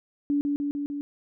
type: tone with echo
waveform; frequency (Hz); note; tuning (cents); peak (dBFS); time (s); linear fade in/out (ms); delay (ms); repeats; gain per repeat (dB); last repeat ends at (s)
sine; 287.3; D4; -38; -21; 0.3-0.41; 0; 150; 4; -2; 1.01
effects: none